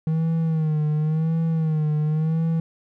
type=tone with vibrato; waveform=triangle; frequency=157.5 Hz; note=D#3; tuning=21 cents sharp; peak=-17 dBFS; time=0.07-2.6 s; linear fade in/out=2 ms; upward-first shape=sine; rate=0.93 Hz; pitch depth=69 cents each way; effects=none